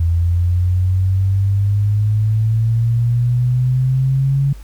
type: exponential sweep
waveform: sine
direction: up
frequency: 83.3 to 140 Hz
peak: -12 dBFS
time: 0-4.53 s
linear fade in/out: 5 ms
effects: added 50 Hz sine -32 dBFS peak until 4.63 s + pink hiss -48 dBFS RMS until 4.63 s